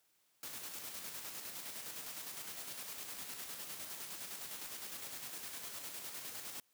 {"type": "noise with tremolo", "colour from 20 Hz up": "white", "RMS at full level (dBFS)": -45, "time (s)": [0.43, 6.6], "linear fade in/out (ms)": 2, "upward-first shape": "square", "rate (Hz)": 9.8, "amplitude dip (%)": 35, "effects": ["white hiss -75 dBFS RMS until 6.73 s", "high-pass 100 Hz 12 dB/octave"]}